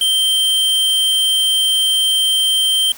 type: tone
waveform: square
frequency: 3136 Hz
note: G7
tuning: in tune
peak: -13 dBFS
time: 0.01-2.92 s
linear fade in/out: 2 ms
effects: white hiss -38 dBFS RMS until 2.97 s